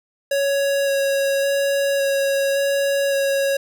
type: tone with vibrato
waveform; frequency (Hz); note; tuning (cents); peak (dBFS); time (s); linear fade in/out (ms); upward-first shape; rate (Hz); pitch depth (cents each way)
square; 554.4; C#5; 0; -18; 0.31-3.57; 5; square; 0.89; 8
effects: none